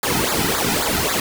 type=noise with flanger; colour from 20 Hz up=pink; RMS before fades=-20 dBFS; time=0.03-1.2 s; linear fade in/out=2 ms; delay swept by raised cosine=0.34 to 1.84 ms; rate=3.7 Hz; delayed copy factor=-0.9; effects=none